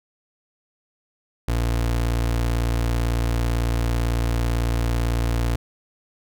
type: tone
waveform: 30% pulse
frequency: 58 Hz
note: A#1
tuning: 8 cents flat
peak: -17 dBFS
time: 1.48-5.56 s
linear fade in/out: 5 ms
effects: none